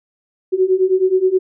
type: beating tone pair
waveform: sine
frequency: 368.6 / 378.1 Hz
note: F#4 / F#4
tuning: -7 / +38 cents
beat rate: 9.5 Hz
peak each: -16 / -14 dBFS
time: 0.52-1.39 s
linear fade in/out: 20 ms
effects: none